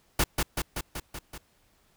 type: noise with echo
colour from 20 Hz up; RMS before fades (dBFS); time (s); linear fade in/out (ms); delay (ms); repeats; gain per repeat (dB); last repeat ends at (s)
pink; -23; 0.19-0.24; 5; 190; 6; -3; 1.38
effects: pink hiss -66 dBFS RMS until 1.96 s